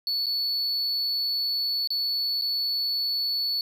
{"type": "tone with dropouts", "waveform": "triangle", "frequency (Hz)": 4435, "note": "C#8", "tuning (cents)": 0, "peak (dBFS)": -23, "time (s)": [0.07, 3.61], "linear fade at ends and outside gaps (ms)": 1, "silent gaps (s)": [[0.259, 0.266], [1.874, 1.904], [2.413, 2.42]], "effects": []}